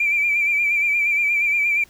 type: tone with vibrato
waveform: triangle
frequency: 2349 Hz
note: D7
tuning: in tune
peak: -13 dBFS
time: 0-1.84 s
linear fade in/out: 5 ms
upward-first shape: sine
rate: 8.5 Hz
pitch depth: 47 cents each way
effects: tanh soft clip ceiling -14 dBFS + pink hiss -52 dBFS RMS until 1.89 s